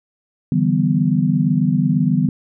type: chord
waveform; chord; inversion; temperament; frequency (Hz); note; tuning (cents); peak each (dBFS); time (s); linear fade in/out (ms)
sine; E minor seventh; third; equal with one note detuned; 146.83 / 164.81 / 193.08 / 246.9; D3 / E3 / G3 / B3; 0 / 0 / -26 / 0; -19; 0.52-2.29; 2
effects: none